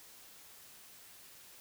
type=silence; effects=white hiss -56 dBFS RMS until 1.6 s